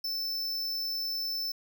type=tone; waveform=square; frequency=5290 Hz; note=E8; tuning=5 cents sharp; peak=-31 dBFS; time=0.04-1.52 s; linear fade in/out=5 ms; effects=none